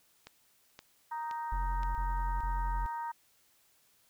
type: click train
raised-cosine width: 0.2 ms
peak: -29 dBFS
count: 4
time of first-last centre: 0.27-1.833 s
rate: 1.92 Hz
type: harmonic tone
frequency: 311.1 Hz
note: D#4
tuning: in tune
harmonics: 3 / 4 / 5 / 6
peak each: -35 / -47 / -49 / -53 dBFS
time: 1.11-3.12 s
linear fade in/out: 10 ms
type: tone bursts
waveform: triangle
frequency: 44.36 Hz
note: F1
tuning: 28 cents sharp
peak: -29 dBFS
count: 3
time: 1.52-2.862 s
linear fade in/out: 0 ms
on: 430 ms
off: 26 ms
effects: white hiss -68 dBFS RMS until 4.09 s